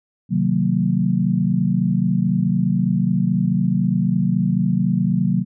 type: chord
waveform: sine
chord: C half-diminished seventh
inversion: none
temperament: equal with one note detuned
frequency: 130.81 / 155.56 / 185 / 228.9 Hz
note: C3 / Eb3 / Gb3 / Bb3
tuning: 0 / 0 / 0 / -31 cents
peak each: -23 / -23 / -18 / -23 dBFS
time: 0.29-5.45 s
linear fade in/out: 50 ms
effects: none